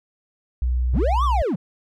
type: tone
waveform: sine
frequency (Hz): 61.9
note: B1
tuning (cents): +5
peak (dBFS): -18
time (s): 0.62-1.42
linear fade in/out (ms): 0
type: linear two-way sweep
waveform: triangle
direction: up then down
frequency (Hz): 72 to 1200 to 136.8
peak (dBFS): -18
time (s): 0.93-1.56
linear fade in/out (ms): 10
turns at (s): 1.24
effects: none